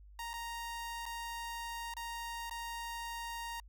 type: tone with dropouts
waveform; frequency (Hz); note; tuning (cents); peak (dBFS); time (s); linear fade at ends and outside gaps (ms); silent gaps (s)
sawtooth; 932.3; A#5; 0; -36; 0.19-3.6; 2; 0.333-0.338 / 1.056-1.062 / 1.939-1.967 / 2.497-2.51
effects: added 50 Hz sine -53 dBFS peak until 3.68 s